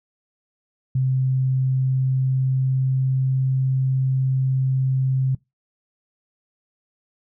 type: tone with pitch glide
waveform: sine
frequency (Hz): 130.7 to 131.76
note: C3 to C3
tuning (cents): -1 to +12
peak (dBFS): -17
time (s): 0.95-5.35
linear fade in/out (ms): 5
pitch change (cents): +13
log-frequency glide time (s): 1.15-3.45
effects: noise-tail reverb RT60 0.2 s tail -23 dB re dry